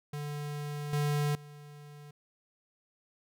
square tone with level steps, 146.83 Hz, D3, in tune, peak -36 / -28 / -48 dBFS, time 0.13-2.11 s, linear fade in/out 5 ms, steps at 0.93 / 1.35 s, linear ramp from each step 2 ms, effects none

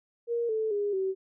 sine tone with pitch steps, 470 / 438.5 / 409.2 / 381.8 Hz, A#4 / A4 / G#4 / G4, +14 / -6 / -26 / -46 cents, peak -26 dBFS, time 0.27-1.15 s, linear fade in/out 50 ms, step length 220 ms, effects none

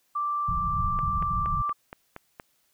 sine tone, 1174 Hz, D6, 1 cent flat, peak -25 dBFS, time 0.15-1.73 s, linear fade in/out 10 ms
pink low-pass noise, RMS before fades -31 dBFS, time 0.48-1.62 s, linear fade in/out 5 ms, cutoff 190 Hz, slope 96 dB/octave
click train, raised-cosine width 0.5 ms, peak -23 dBFS, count 7, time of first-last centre 0.99-2.398 s, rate 4.26 Hz
effects white hiss -69 dBFS RMS until 2.73 s

